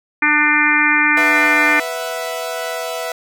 harmonic tone, 298.7 Hz, D4, 29 cents sharp, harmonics 1 / 3 / 4 / 5 / 6 / 7 / 8, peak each -22 / -23 / -22 / -19 / -17 / -17 / -18 dBFS, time 0.22-1.8 s, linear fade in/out 5 ms
sawtooth chord, B suspended fourth, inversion none, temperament equal, 493.9 / 659.3 / 740 Hz, B4 / E5 / F#5, 0 / 0 / 0 cents, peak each -23 / -20 / -26 dBFS, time 1.17-3.12 s, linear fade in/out 2 ms
effects none

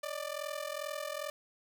sawtooth ring-modulated tone, 593 Hz, D5, 17 cents sharp, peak -30 dBFS, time 0.03-1.3 s, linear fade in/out 0 ms, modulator 21.2 Hz, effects none

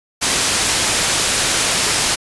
white low-pass noise, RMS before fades -17 dBFS, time 0.21-2.16 s, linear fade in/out 20 ms, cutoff 9000 Hz, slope 12 dB/octave, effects resampled to 24000 Hz

